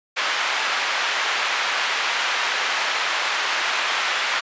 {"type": "band-pass noise", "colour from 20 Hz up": "white", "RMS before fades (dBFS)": -23, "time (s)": [0.16, 4.41], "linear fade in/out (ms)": 20, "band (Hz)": [880, 2500], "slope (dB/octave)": 12, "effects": ["resampled to 16000 Hz"]}